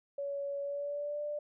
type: tone with pitch glide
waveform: sine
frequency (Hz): 563 to 590.6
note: C#5 to D5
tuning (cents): +27 to +10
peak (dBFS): -34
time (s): 0.18-1.39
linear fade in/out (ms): 5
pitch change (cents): +83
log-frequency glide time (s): 0.6-1.21
effects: none